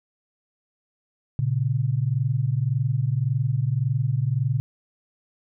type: tone pair together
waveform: sine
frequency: 116.8 / 138.59 Hz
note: A#2 / C#3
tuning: +4 / 0 cents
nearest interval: minor third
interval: 296 cents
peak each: -23 dBFS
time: 1.39-4.6 s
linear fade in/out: 0 ms
effects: none